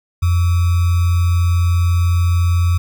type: tone with sample-and-hold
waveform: sine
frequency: 87 Hz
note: F2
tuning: 6 cents flat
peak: -11 dBFS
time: 0.22-2.78 s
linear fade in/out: 10 ms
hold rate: 1225 Hz
effects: none